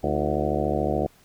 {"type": "harmonic tone with a mistuned harmonic", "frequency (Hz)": 73.7, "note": "D2", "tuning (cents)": 7, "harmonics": [1, 2, 3, 4, 5, 6, 7, 8, 9, 10], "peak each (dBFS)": [-31, -31, -31, -31, -31, -31, -31, -31, -31, -31], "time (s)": [0.03, 1.07], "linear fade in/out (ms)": 10, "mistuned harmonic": 4, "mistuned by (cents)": 120, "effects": ["pink hiss -57 dBFS RMS until 1.24 s"]}